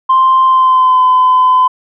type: tone with pitch glide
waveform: sine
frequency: 1046.5 to 1017.3 Hz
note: C6 to C6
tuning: 0 to -49 cents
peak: -4 dBFS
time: 0.09-1.68 s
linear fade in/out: 10 ms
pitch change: -49 cents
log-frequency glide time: 0.45-1.02 s
effects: tanh soft clip ceiling -2 dBFS